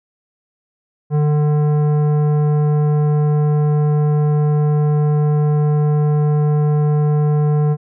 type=tone with tanh clipping; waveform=sine; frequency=149.2 Hz; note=D3; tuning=28 cents sharp; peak=-14 dBFS; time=1.1-7.77 s; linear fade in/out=50 ms; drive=13 dB; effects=none

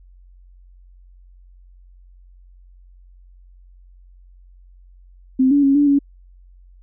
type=tone with pitch steps; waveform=sine; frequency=260.7 / 285.4 / 275 / 289.4 / 281.5 Hz; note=C4 / D4 / C#4 / D4 / C#4; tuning=-6 / -49 / -14 / -25 / +27 cents; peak=-11 dBFS; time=5.39-5.99 s; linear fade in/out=10 ms; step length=120 ms; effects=added 45 Hz sine -44 dBFS peak until 6.82 s

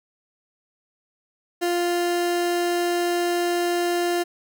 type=tone; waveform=30% pulse; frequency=349.2 Hz; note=F4; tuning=in tune; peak=-18 dBFS; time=1.61-4.24 s; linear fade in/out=20 ms; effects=none

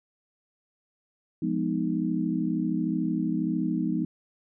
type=chord; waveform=sine; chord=F half-diminished seventh; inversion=none; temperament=equal with one note detuned; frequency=174.61 / 207.7 / 249.2 / 311.1 Hz; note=F3 / Ab3 / Cb4 / Eb4; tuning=0 / 0 / +16 / 0 cents; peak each=-30 / -31 / -30 / -29 dBFS; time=1.42-4.05 s; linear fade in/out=5 ms; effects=none

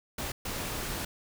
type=noise bursts at uneven times; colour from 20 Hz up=pink; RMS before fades=-35 dBFS; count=2; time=0.18-0.32 / 0.45-1.05 s; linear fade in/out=5 ms; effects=none

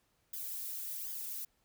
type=noise with flanger; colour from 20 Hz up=violet; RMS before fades=-41 dBFS; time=0.33-1.45 s; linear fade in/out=5 ms; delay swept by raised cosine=0.59 to 2.99 ms; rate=1.3 Hz; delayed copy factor=+0.95; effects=pink hiss -75 dBFS RMS until 1.64 s

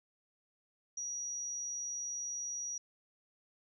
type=tone; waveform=sine; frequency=5780 Hz; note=F#8; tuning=41 cents flat; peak=-37 dBFS; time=0.97-2.78 s; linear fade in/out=5 ms; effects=none

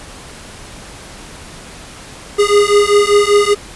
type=beating tone pair; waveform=square; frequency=407.8 / 412.9 Hz; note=G#4 / G#4; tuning=-32 / -10 cents; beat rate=5.1 Hz; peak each=-12 dBFS; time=2.38-3.55 s; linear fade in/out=20 ms; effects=pink hiss -34 dBFS RMS until 3.75 s + resampled to 24000 Hz

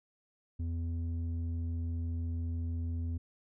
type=tone with low-pass filter; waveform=square; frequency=83 Hz; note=E2; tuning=12 cents sharp; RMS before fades=-35 dBFS; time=0.59-3.18 s; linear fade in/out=10 ms; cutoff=180 Hz; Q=4.4; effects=none

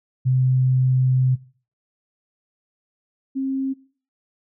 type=tone pair in turn; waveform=sine; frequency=129 / 267.7 Hz; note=C3 / C4; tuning=-24 / +40 cents; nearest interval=octave + minor second; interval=1264 cents; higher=second; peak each=-15 / -21 dBFS; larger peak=first; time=0.25-1.36 / 3.35-3.74 s; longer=first; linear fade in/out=20 ms; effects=noise-tail reverb RT60 0.4 s tail -18 dB re dry

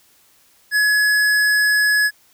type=tone with tanh clipping; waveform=sine; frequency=1692 Hz; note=G#6; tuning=32 cents sharp; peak=-15 dBFS; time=0.71-2.11 s; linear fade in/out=50 ms; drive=18 dB; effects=white hiss -55 dBFS RMS until 2.33 s

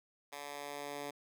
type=tone with high-pass filter sweep; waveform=10% pulse; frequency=143.9 Hz; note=D3; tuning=35 cents flat; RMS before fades=-44 dBFS; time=0.32-1.11 s; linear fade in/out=10 ms; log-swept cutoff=800 to 300 Hz; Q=0.74; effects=none

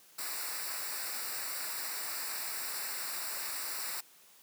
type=noise with comb filter; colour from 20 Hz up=white; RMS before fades=-38 dBFS; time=0.18-4.01 s; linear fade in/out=10 ms; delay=0.31 ms; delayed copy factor=-0.85; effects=white hiss -60 dBFS RMS until 4.42 s + high-pass 150 Hz 12 dB/octave

